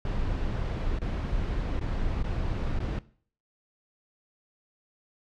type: noise with dropouts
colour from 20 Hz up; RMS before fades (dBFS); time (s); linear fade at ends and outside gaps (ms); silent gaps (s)
brown; -29; 0.05-2.99; 2; 0.988-1.016 / 1.795-1.811 / 2.228-2.241 / 2.79-2.802
effects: noise-tail reverb RT60 0.5 s tail -19 dB re dry + low-pass 4000 Hz 12 dB/octave